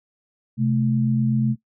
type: tone pair together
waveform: sine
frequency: 129.75 / 217.8 Hz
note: C3 / A3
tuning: -14 / -17 cents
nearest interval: major sixth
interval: 897 cents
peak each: -20 dBFS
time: 0.57-1.56 s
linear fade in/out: 50 ms
effects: noise-tail reverb RT60 0.1 s tail -18 dB re dry